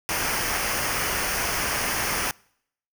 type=noise with comb filter; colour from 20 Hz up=pink; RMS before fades=-26 dBFS; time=0.09-2.31 s; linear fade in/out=0 ms; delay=0.26 ms; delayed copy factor=-0.65; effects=noise-tail reverb RT60 0.7 s tail -26 dB re dry